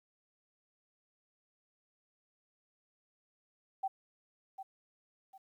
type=tone with echo; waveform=sine; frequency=773 Hz; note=G5; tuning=24 cents flat; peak=-31 dBFS; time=3.83-3.88 s; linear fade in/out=10 ms; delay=750 ms; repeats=2; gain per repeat=-10 dB; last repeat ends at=5.38 s; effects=12-bit